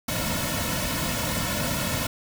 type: noise with comb filter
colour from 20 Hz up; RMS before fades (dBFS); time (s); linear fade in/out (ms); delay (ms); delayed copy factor
pink; -27; 0.08-2.07; 5; 2.5; -0.9
effects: none